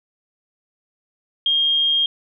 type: tone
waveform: sine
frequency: 3227 Hz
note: G7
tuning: 50 cents sharp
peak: -15 dBFS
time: 1.46-2.06 s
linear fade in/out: 2 ms
effects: none